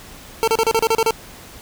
25% pulse tone bursts, 450.6 Hz, A4, 41 cents sharp, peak -10 dBFS, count 9, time 0.43-1.107 s, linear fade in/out 0 ms, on 45 ms, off 34 ms, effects pink hiss -40 dBFS RMS until 1.61 s

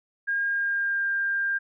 sine tone with pitch glide, 1619 to 1596.7 Hz, G#6 to G6, -45 to +31 cents, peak -23 dBFS, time 0.27-1.59 s, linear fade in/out 20 ms, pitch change -24 cents, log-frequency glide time 0.45-1.08 s, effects none

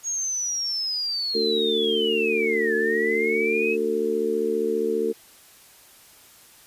sine linear two-way sweep, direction down then up, 6645 to 1700 to 2598 Hz, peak -24 dBFS, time 0.03-3.77 s, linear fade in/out 50 ms, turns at 2.75 s
harmonic tone, 75 Hz, D2, 37 cents sharp, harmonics 3 / 4 / 5 / 6, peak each -31 / -32 / -27 / -23 dBFS, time 1.34-5.13 s, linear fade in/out 20 ms
effects white hiss -51 dBFS RMS until 6.66 s + resampled to 32000 Hz

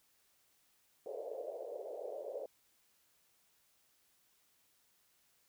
white band-pass noise, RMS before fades -44 dBFS, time 1.06-2.46 s, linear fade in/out 2 ms, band 440 to 610 Hz, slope 48 dB/octave, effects white hiss -73 dBFS RMS until 5.48 s

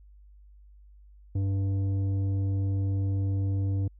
triangle tone with tanh clipping, 97.6 Hz, G2, 7 cents flat, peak -26 dBFS, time 1.35-3.88 s, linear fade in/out 5 ms, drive 13 dB, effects added 50 Hz sine -50 dBFS peak until 3.99 s

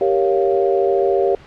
sine chord, G half-diminished seventh, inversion none, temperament equal, 392 / 466.2 / 554.4 / 698.5 Hz, G4 / Bb4 / Db5 / F5, 0 / 0 / 0 / 0 cents, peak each -16 / -21 / -20 / -22 dBFS, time 0.01-1.35 s, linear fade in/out 2 ms, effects pink hiss -43 dBFS RMS until 1.46 s + low-pass 3000 Hz 12 dB/octave

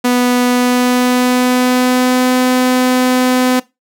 sawtooth tone with pitch glide, 246.9 to 253.3 Hz, B3 to B3, 0 to +44 cents, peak -6 dBFS, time 0.04-3.6 s, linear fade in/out 10 ms, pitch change +44 cents, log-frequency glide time 0.47-2.33 s, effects noise-tail reverb RT60 0.2 s tail -19 dB re dry

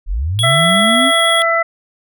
sine linear sweep, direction up, 32.7 to 277.2 Hz, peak -15 dBFS, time 0.06-1.12 s, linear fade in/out 50 ms
square tone with vibrato, 3335 Hz, G#7, 7 cents sharp, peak -15 dBFS, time 0.39-1.42 s, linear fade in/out 0 ms, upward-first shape sine, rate 8.1 Hz, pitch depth 9 cents each way
harmonic tone, 667 Hz, E5, 20 cents sharp, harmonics 1 / 2 / 3, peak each -16 / -16 / -16 dBFS, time 0.43-1.63 s, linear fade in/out 10 ms
effects none

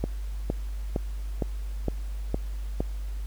click train, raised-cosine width 2 ms, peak -13 dBFS, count 7, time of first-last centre 0.04-2.805 s, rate 2.17 Hz, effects added 50 Hz sine -30 dBFS peak until 3.26 s + pink hiss -53 dBFS RMS until 3.26 s

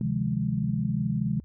sine chord, F minor seventh, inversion second, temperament equal, 130.81 / 155.56 / 174.61 / 207.7 Hz, C3 / Eb3 / F3 / Ab3, 0 / 0 / 0 / 0 cents, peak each -29 / -31 / -31 / -29 dBFS, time 0.01-1.4 s, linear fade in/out 2 ms, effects added 73 Hz sine -46 dBFS peak until 1.44 s

